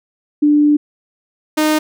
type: tone pair in turn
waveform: sine / sawtooth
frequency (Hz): 295.6 / 307.7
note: D4 / D#4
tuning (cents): +11 / -19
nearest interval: minor second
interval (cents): 70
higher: second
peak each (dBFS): -8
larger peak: neither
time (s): 0.42-0.77 / 1.57-1.79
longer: first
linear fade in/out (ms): 10
effects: none